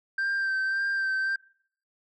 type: tone with vibrato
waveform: sine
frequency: 1570 Hz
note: G6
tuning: 2 cents sharp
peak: -22 dBFS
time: 0.18-1.36 s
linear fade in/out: 5 ms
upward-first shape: sine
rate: 1.8 Hz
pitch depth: 25 cents each way
effects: noise-tail reverb RT60 0.6 s tail -26 dB re dry + tanh soft clip ceiling -24 dBFS